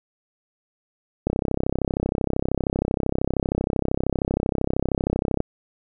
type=click train; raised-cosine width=2 ms; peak=-8 dBFS; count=137; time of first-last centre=1.27-5.404 s; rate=32.9 Hz; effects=none